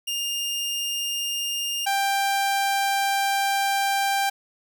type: tone pair in turn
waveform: sawtooth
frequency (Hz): 2815 / 789.9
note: F7 / G5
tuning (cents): +13 / +13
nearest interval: octave + minor seventh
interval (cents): 2200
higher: first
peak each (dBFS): -22 / -17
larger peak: second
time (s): 0.07-1.86 / 1.86-4.3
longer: second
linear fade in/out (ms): 10
effects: none